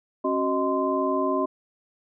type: tone cluster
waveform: sine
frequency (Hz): 272.3 / 373.8 / 624 / 1037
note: C#4 / F#4 / D#5 / C6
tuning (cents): -31 / +18 / +5 / -16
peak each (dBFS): -27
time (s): 0.24-1.46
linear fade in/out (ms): 10
effects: none